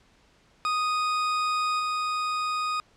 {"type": "tone with level steps", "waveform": "40% pulse", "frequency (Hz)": 1243, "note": "D#6", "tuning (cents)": -2, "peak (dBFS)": [-23, -25], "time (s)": [0.65, 2.8], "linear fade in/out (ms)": 0, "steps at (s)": 1.79, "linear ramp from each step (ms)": 10, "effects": ["pink hiss -61 dBFS RMS until 2.96 s", "low-pass 6000 Hz 12 dB/octave"]}